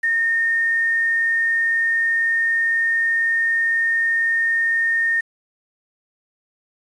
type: tone with quantisation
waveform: sine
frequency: 1831 Hz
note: A#6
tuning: 32 cents flat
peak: -16 dBFS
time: 0.03-5.21 s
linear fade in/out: 10 ms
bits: 7
effects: resampled to 24000 Hz